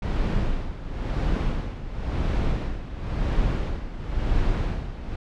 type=noise with tremolo; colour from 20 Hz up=brown; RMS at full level=-22 dBFS; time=0.02-5.16 s; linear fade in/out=5 ms; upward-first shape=sine; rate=0.96 Hz; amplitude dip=75%; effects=low-pass 4000 Hz 12 dB/octave